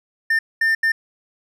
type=tone bursts at uneven times; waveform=triangle; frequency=1799 Hz; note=A6; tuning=38 cents sharp; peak=-13 dBFS; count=3; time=0.3-0.39 / 0.61-0.75 / 0.83-0.92 s; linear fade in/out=5 ms; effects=none